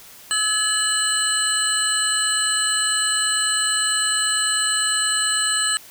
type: tone cluster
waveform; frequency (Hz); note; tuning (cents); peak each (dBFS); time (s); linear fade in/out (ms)
sine; 1296 / 1701 / 2974 / 4118 / 8070; E6 / G#6 / F#7 / C8 / B8; -30 / +41 / +8 / -28 / +36; -29 / -25 / -25 / -27 / -21; 0.31-5.77; 0
effects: white hiss -44 dBFS RMS until 5.9 s